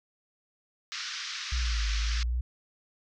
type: band-pass noise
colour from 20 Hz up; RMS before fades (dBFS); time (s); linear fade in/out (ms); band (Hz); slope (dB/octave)
white; -37; 0.92-2.23; 0; 1200 to 5900; 48
type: exponential two-way sweep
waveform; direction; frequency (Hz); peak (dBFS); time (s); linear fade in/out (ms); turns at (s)
sine; down then up; 62.9 to 52.3 to 62; -26; 1.52-2.41; 5; 1.89
effects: none